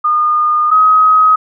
sine tone pair in turn, 1220 / 1264.7 Hz, D#6 / D#6, -34 / +28 cents, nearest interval minor second, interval 62 cents, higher second, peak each -9 / -5 dBFS, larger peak second, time 0.04-0.71 / 0.71-1.36 s, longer first, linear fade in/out 10 ms, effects none

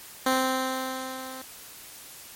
10% pulse tone with level ramp, 260.7 Hz, C4, 6 cents flat, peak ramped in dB -12 to -30 dBFS, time 0.26-1.42 s, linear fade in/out 5 ms, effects white hiss -45 dBFS RMS until 2.35 s + MP3 64 kbps

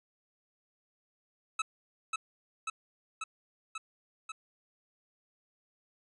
25% pulse tone with echo, 1299 Hz, E6, 26 cents flat, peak -25 dBFS, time 1.59-1.62 s, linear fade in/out 5 ms, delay 540 ms, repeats 5, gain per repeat -2 dB, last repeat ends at 4.32 s, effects resampled to 24000 Hz

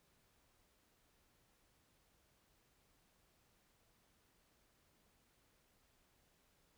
silence, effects pink hiss -75 dBFS RMS until 6.77 s

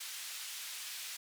pink band-pass noise, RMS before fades -44 dBFS, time 0-1.17 s, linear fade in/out 10 ms, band 2500 to 14000 Hz, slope 12 dB/octave, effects none

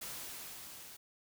white noise with level ramp, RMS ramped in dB -43 to -52 dBFS, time 0.01-0.97 s, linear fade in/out 10 ms, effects none

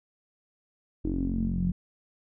sawtooth tone with low-pass filter sweep, 45.24 Hz, F#1, 38 cents flat, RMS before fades -28 dBFS, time 1.04-1.72 s, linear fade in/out 10 ms, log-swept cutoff 320 to 170 Hz, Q 9.6, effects none

